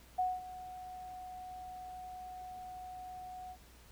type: tone with ADSR envelope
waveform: sine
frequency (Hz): 736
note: F#5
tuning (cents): -9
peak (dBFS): -28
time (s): 0.18-3.57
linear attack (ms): 13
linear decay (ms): 210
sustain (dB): -16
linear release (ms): 61
effects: added 60 Hz sine -59 dBFS peak until 3.91 s + pink hiss -61 dBFS RMS until 3.91 s